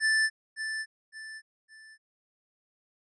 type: tone with echo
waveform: square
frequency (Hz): 1760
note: A6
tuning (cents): 0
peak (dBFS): -23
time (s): 0-0.3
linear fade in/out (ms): 50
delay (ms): 560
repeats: 3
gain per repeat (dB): -9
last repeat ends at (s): 1.98
effects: resampled to 22050 Hz